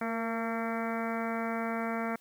harmonic tone with a mistuned harmonic, 227.4 Hz, A#3, 43 cents flat, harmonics 1 / 2 / 3 / 4 / 5 / 6 / 7 / 8 / 9 / 10, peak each -34 / -39 / -37 / -42 / -43 / -40 / -45 / -45 / -45 / -46 dBFS, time 0.01-2.16 s, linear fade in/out 5 ms, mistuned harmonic 2, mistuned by +25 cents, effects white hiss -63 dBFS RMS until 2.2 s

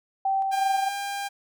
sine tone with tremolo, 776 Hz, G5, 18 cents flat, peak -21 dBFS, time 0.25-0.89 s, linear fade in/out 5 ms, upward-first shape square, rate 2.9 Hz, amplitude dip 25%
sawtooth tone, 800 Hz, G5, 35 cents sharp, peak -25 dBFS, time 0.51-1.29 s, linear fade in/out 20 ms
effects none

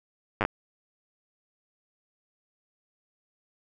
slowing click train, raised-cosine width 0.5 ms, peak -10 dBFS, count 5, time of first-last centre 0.41-0.451 s, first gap 9 ms, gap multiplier 1.08, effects none

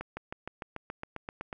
accelerating click train, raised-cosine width 0.5 ms, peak -22 dBFS, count 12, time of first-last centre 0.01-1.528 s, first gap 160 ms, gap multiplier 0.97, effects none

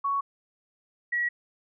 sine tone pair in turn, 1115 / 1921 Hz, C#6 / B6, +10 / -48 cents, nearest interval major sixth, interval 942 cents, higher second, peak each -24 dBFS, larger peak neither, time 0.04-0.21 / 1.12-1.29 s, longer neither, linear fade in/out 10 ms, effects none

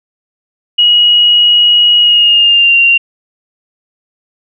sine tone with pitch glide, 2900 to 2767 Hz, F#7 to F7, -35 to -17 cents, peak -4 dBFS, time 0.78-2.98 s, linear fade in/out 10 ms, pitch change -82 cents, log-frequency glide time 2-2.77 s, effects none

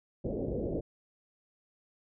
white low-pass noise, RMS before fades -34 dBFS, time 0.24-0.81 s, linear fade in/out 10 ms, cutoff 560 Hz, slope 48 dB/octave, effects none

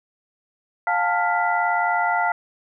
sine tone cluster, 706 / 810 / 889 / 1399 / 1988 Hz, F5 / G#5 / A5 / F6 / B6, +19 / -43 / +18 / +3 / +11 cents, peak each -23 / -29 / -23 / -24 / -28 dBFS, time 0.87-2.32 s, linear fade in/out 2 ms, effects none

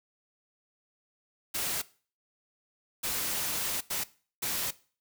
white noise bursts at uneven times, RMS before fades -32 dBFS, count 4, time 1.54-1.82 / 3.03-3.81 / 3.9-4.04 / 4.42-4.71 s, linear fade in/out 10 ms, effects noise-tail reverb RT60 0.4 s tail -19 dB re dry

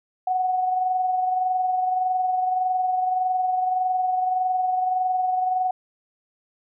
sine tone pair together, 739 / 760.7 Hz, F#5 / F#5, -2 / +48 cents, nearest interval minor second, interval 50 cents, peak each -20 / -32 dBFS, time 0.27-5.71 s, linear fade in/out 5 ms, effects none

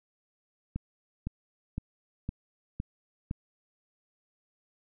click train, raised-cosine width 5 ms, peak -20 dBFS, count 6, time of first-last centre 0.76-3.311 s, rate 1.96 Hz, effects none

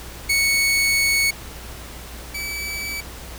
sawtooth tone pair in turn, 2217 / 2297 Hz, C#7 / D7, 0 / -39 cents, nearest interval minor second, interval 61 cents, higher second, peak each -13 / -23 dBFS, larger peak first, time 0.29-1.31 / 2.34-3.01 s, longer first, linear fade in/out 10 ms, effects added 60 Hz sine -38 dBFS peak until 3.38 s + pink hiss -38 dBFS RMS until 3.38 s

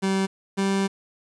30% pulse tone pair in turn, 192.7 / 195.28 Hz, G3 / G3, -29 / -6 cents, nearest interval unison, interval 23 cents, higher second, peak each -18 / -18 dBFS, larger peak neither, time 0.02-0.27 / 0.57-0.88 s, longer second, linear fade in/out 20 ms, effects resampled to 22050 Hz + 8-bit

